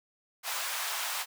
pink high-pass noise, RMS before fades -34 dBFS, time 0.43-1.26 s, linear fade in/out 50 ms, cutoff 800 Hz, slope 24 dB/octave, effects none

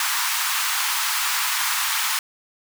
pink high-pass noise, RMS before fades -23 dBFS, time 0-2.19 s, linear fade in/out 2 ms, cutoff 910 Hz, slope 48 dB/octave, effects none

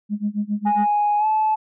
sine tone with tremolo, 207.7 Hz, G#3, in tune, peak -17 dBFS, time 0.09-0.88 s, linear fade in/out 50 ms, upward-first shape sine, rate 7.3 Hz, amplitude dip 95%
sine tone with pitch glide, 830.6 to 865.9 Hz, G#5 to A5, 0 to -28 cents, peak -15 dBFS, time 0.65-1.56 s, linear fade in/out 20 ms, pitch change +72 cents, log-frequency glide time 1.18-1.26 s
effects tanh soft clip ceiling -12 dBFS

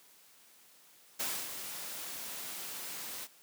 white noise with ADSR envelope, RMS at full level -34 dBFS, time 1.19-3.28 s, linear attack 13 ms, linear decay 270 ms, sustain -8 dB, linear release 46 ms, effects white hiss -61 dBFS RMS until 3.42 s + high-pass 150 Hz 12 dB/octave

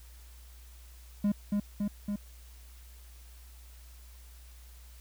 triangle tone with echo, 204.6 Hz, G#3, 26 cents flat, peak -22 dBFS, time 1.24-1.32 s, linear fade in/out 5 ms, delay 280 ms, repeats 3, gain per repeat -2 dB, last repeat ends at 2.16 s, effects added 60 Hz sine -49 dBFS peak until 5 s + white hiss -59 dBFS RMS until 5 s

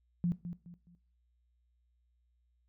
sine tone with echo, 174.61 Hz, F3, in tune, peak -27 dBFS, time 0.24-0.32 s, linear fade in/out 0 ms, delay 210 ms, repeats 3, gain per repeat -10 dB, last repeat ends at 0.95 s, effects noise-tail reverb RT60 0.4 s tail -18 dB re dry + added 60 Hz sine -70 dBFS peak until 2.68 s

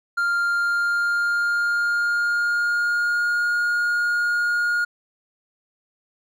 triangle tone with pitch glide, 1396.9 to 1427.9 Hz, F6 to F6, 0 to +38 cents, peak -17 dBFS, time 0.17-4.85 s, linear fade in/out 10 ms, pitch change +38 cents, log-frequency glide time 0.38-3.52 s, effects none

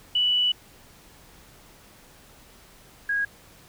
sine tone pair in turn, 2960 / 1643.6 Hz, F#7 / G#6, 0 / -18 cents, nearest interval minor seventh, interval 1018 cents, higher first, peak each -19 / -22 dBFS, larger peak first, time 0.15-0.52 / 3.09-3.25 s, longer first, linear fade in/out 5 ms, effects pink hiss -52 dBFS RMS until 3.68 s

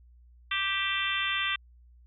harmonic tone with a mistuned harmonic, 392 Hz, G4, in tune, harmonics 3 / 4 / 5 / 6 / 7 / 8 / 9, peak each -35 / -35 / -33 / -37 / -33 / -35 / -35 dBFS, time 0.51-1.56 s, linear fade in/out 5 ms, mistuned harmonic 7, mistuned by -32 cents, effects added 60 Hz sine -53 dBFS peak until 2.06 s

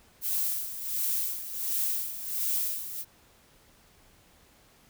violet noise with tremolo, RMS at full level -28 dBFS, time 0.21-3.05 s, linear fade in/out 50 ms, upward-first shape sine, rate 1.4 Hz, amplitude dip 70%, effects pink hiss -60 dBFS RMS until 4.89 s

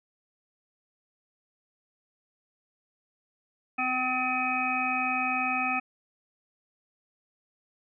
harmonic tone with a mistuned harmonic, 254.9 Hz, C4, 45 cents flat, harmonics 1 / 3 / 5 / 7 / 9 / 10, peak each -35 / -31 / -32 / -41 / -37 / -29 dBFS, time 3.78-5.8 s, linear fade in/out 10 ms, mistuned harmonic 10, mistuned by -19 cents, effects none

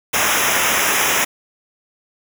pink noise with comb filter, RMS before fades -17 dBFS, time 0.13-1.25 s, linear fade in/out 10 ms, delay 0.23 ms, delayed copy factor -1, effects none

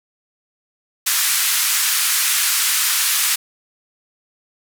white band-pass noise, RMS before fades -18 dBFS, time 1.06-3.36 s, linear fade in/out 10 ms, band 1200 to 14000 Hz, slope 24 dB/octave, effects none

